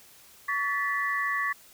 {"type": "tone cluster", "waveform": "sine", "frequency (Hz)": [1131, 1754, 1968], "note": ["C#6", "A6", "B6"], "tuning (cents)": [34, -6, -7], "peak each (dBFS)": -30, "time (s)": [0.48, 1.53], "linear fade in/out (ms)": 10, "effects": ["white hiss -54 dBFS RMS until 1.73 s"]}